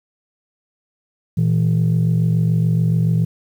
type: tone pair together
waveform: sine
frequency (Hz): 116.87 / 163.9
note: A#2 / E3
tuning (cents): +5 / -10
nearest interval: tritone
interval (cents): 585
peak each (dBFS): -15 / -14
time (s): 1.37-3.25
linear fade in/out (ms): 10
effects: tanh soft clip ceiling -10 dBFS + 8-bit